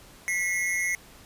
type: tone pair together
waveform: square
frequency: 1975.5 / 2157 Hz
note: B6 / C#7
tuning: 0 / -48 cents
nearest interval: major second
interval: 152 cents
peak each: -29 / -28 dBFS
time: 0.28-0.95 s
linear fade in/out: 0 ms
effects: pink hiss -51 dBFS RMS until 1.25 s + resampled to 32000 Hz